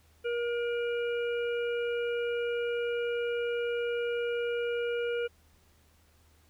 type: harmonic tone with a mistuned harmonic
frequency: 475 Hz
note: A#4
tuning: 33 cents sharp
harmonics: 1 / 3 / 5 / 6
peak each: -29 / -39 / -43 / -45 dBFS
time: 0.24-5.28 s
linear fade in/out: 20 ms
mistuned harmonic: 6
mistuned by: +24 cents
effects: added 78 Hz sine -63 dBFS peak until 6.49 s + pink hiss -66 dBFS RMS until 6.49 s